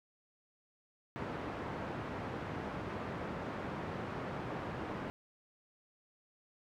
pink band-pass noise, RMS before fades -41 dBFS, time 1.16-5.1 s, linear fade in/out 0 ms, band 110 to 1500 Hz, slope 12 dB/octave, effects none

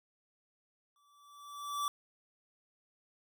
square tone with exponential growth, 1158 Hz, D6, 25 cents flat, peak -31 dBFS, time 0.96-1.88 s, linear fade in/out 1 ms, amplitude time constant 200 ms, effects none

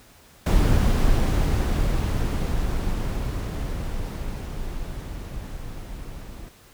brown noise with level ramp, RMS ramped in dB -17 to -37 dBFS, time 0.46-6.49 s, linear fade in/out 5 ms, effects pink hiss -52 dBFS RMS until 6.73 s

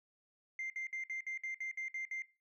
sine tone bursts, 2093 Hz, C7, in tune, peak -36 dBFS, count 10, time 0.59-2.221 s, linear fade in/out 2 ms, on 110 ms, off 59 ms, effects noise-tail reverb RT60 0.3 s tail -19 dB re dry + tanh soft clip ceiling -35 dBFS

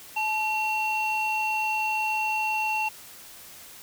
sine tone pair together, 865 / 2727 Hz, A5 / F7, -30 / -42 cents, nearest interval octave + minor sixth, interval 1988 cents, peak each -25 dBFS, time 0.16-2.89 s, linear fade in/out 10 ms, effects tanh soft clip ceiling -20 dBFS + white hiss -46 dBFS RMS until 3.82 s

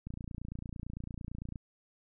click train, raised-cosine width 5 ms, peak -28 dBFS, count 44, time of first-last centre 0.07-1.558 s, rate 28.9 Hz, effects none

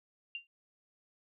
sine tone with exponential decay, 2778 Hz, F7, 10 cents flat, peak -34 dBFS, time 0.35-0.47 s, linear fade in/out 1 ms, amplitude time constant 25 ms, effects none

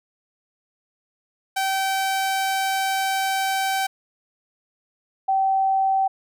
sawtooth / sine tone pair in turn, 772 / 772 Hz, G5 / G5, -27 / -27 cents, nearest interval unison, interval 0 cents, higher neither, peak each -17 dBFS, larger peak neither, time 1.56-3.87 / 5.28-6.08 s, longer first, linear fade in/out 10 ms, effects none

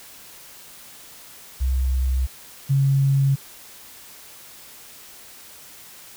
sine tone pair in turn, 64.7 / 137.09 Hz, C2 / C#3, -19 / -19 cents, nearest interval octave + minor second, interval 1300 cents, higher second, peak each -18 / -15 dBFS, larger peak second, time 1.6-2.27 / 2.69-3.36 s, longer neither, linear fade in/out 20 ms, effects white hiss -44 dBFS RMS until 6.16 s

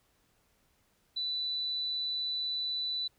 sine tone, 3978 Hz, B7, 12 cents sharp, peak -31 dBFS, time 1.16-3.08 s, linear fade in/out 10 ms, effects pink hiss -71 dBFS RMS until 3.18 s

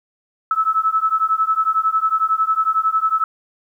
sine beating tone pair, 1299 / 1310 Hz, E6 / E6, -26 / -11 cents, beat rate 11 Hz, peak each -18 dBFS, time 0.51-3.24 s, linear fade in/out 2 ms, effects 9-bit

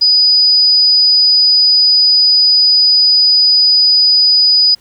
sine tone, 4960 Hz, D#8, 6 cents flat, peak -6 dBFS, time 0.01-4.75 s, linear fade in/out 10 ms, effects pink hiss -50 dBFS RMS until 4.8 s

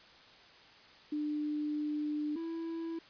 sine / triangle tone pair in turn, 299 / 329.8 Hz, D4 / E4, +31 / +1 cents, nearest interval major second, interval 170 cents, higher second, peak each -32 / -34 dBFS, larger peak first, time 1.12-2.36 / 2.36-2.99 s, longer first, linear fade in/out 5 ms, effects white hiss -57 dBFS RMS until 3.09 s + resampled to 11025 Hz

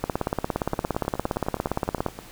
two click trains, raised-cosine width 1 ms, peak -20 / -9 dBFS, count 15 / 36, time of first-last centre 0.74-2.189 / 0.04-2.063 s, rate 9.66 / 17.3 Hz, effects pink hiss -46 dBFS RMS until 2.31 s

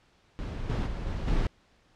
brown noise with level steps, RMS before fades -34 / -28 / -34 / -32 / -26 dBFS, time 0.39-1.47 s, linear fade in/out 0 ms, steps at 0.69 / 0.86 / 1.06 / 1.27 s, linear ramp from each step 10 ms, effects pink hiss -64 dBFS RMS until 1.95 s + low-pass 5000 Hz 12 dB/octave

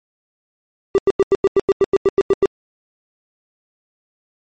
triangle tone bursts, 392 Hz, G4, in tune, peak -7 dBFS, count 13, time 0.95-2.457 s, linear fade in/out 0 ms, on 31 ms, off 92 ms, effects MP3 32 kbps

